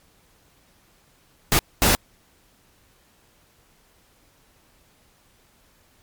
pink noise bursts at uneven times, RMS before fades -17 dBFS, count 2, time 1.52-1.59 / 1.82-1.95 s, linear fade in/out 0 ms, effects pink hiss -59 dBFS RMS until 6.02 s + MP3 96 kbps

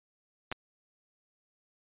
clicks, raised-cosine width 0.3 ms, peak -19 / -19 dBFS, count 2, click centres 0.516 / 0.524 s, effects resampled to 8000 Hz

